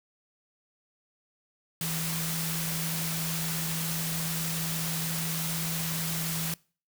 sine tone in noise, 163.1 Hz, E3, 18 cents flat, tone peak -33 dBFS, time 1.81-6.54 s, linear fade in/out 2 ms, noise white, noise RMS -33 dBFS, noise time 1.81-6.54 s, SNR -3 dB, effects noise-tail reverb RT60 0.4 s tail -24 dB re dry

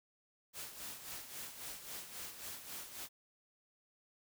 white noise with tremolo, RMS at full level -45 dBFS, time 0.53-3.09 s, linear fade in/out 50 ms, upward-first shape sine, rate 3.7 Hz, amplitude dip 60%, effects none

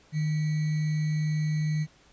sine tone with sample-and-hold, 153.7 Hz, D#3, 21 cents flat, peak -24 dBFS, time 0.12-1.87 s, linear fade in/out 50 ms, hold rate 2100 Hz, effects pink hiss -59 dBFS RMS until 2.12 s + resampled to 16000 Hz

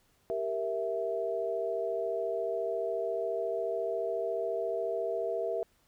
sine chord, E diminished, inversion first, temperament equal, 392 / 466.2 / 659.3 Hz, G4 / Bb4 / E5, 0 / 0 / 0 cents, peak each -36 / -34 / -33 dBFS, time 0.3-5.63 s, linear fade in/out 0 ms, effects pink hiss -69 dBFS RMS until 5.87 s

